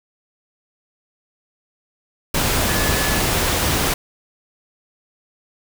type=tone in noise; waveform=sine; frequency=1719 Hz; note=A6; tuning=41 cents flat; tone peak=-27 dBFS; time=2.68-3.2 s; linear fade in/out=5 ms; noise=pink; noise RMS=-19 dBFS; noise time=2.34-3.94 s; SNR=-11 dB; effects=none